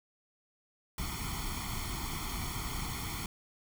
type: noise with comb filter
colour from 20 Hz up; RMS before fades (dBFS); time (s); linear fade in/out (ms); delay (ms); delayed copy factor
pink; -37; 0.98-3.26; 2; 0.91; +0.9
effects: none